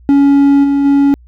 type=tone with level steps; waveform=triangle; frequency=280.4 Hz; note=C#4; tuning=20 cents sharp; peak=-3 / -7 / -4 dBFS; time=0.09-1.14 s; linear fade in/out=0 ms; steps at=0.63 / 0.84 s; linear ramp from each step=20 ms; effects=added 60 Hz sine -38 dBFS peak until 1.27 s